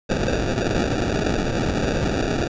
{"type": "noise with sample-and-hold", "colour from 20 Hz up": "blue", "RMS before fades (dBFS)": -22, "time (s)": [0.09, 2.48], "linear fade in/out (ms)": 10, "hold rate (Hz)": 1050, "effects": ["resampled to 16000 Hz"]}